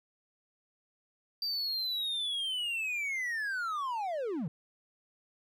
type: linear sweep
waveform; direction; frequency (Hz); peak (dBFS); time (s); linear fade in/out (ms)
triangle; down; 4703 to 135.8; -30; 1.42-4.48; 2
effects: none